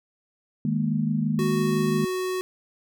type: chord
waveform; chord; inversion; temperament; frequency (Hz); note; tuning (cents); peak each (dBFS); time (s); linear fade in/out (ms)
sine; D# suspended fourth; none; just; 155.56 / 207.4 / 233.3; D#3 / G#3 / A#3; 0 / -2 / +2; -26; 0.65-2.05; 2
type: tone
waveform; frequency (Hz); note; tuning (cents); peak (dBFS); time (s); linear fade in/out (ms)
square; 370; F#4; 0; -26; 1.39-2.41; 0
effects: none